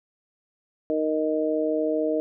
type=harmonic tone; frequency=155.56 Hz; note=D#3; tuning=in tune; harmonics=2 / 3 / 4; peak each=-26 / -26 / -26 dBFS; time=0.9-2.2 s; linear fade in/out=0 ms; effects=none